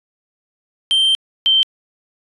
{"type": "tone pair in turn", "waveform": ["triangle", "sine"], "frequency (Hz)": [3136, 3122], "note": ["G7", "G7"], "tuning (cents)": [0, -8], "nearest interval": "unison", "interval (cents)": 8, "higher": "first", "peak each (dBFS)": -10, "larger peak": "neither", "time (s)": [[0.91, 1.15], [1.46, 1.63]], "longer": "first", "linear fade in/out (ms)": 0, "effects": ["resampled to 24000 Hz"]}